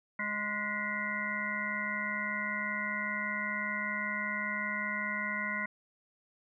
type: harmonic tone with a mistuned harmonic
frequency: 207.7 Hz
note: G#3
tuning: in tune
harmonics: 1 / 3 / 5 / 7 / 9 / 10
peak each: -41 / -46 / -40 / -39 / -36 / -38 dBFS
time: 0.19-5.66 s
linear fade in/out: 5 ms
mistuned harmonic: 9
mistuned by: +57 cents
effects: none